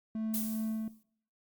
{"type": "tone with tremolo", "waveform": "triangle", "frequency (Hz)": 220, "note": "A3", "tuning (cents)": 0, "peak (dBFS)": -30, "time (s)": [0.15, 0.88], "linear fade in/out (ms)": 2, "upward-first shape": "sine", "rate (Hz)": 2.5, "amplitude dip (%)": 30}
{"type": "noise with exponential decay", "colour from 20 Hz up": "violet", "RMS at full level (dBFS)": -33, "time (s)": [0.34, 1.03], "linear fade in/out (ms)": 0, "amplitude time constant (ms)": 150}
{"effects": ["noise-tail reverb RT60 0.6 s tail -21 dB re dry", "Opus 48 kbps"]}